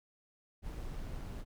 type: noise with amplitude modulation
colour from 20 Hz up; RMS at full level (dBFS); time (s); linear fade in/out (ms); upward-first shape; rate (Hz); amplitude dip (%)
brown; -40; 0.62-1.45; 50; sine; 121; 25
effects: none